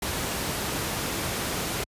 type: noise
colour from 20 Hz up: pink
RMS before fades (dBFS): -29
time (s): 0.02-1.84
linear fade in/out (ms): 5
effects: high-pass 60 Hz 12 dB/octave + resampled to 32000 Hz